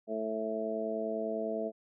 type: harmonic tone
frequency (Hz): 110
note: A2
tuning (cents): 0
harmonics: 2 / 3 / 4 / 5 / 6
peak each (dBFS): -39 / -42 / -37 / -42 / -35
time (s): 0.07-1.72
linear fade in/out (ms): 50
effects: none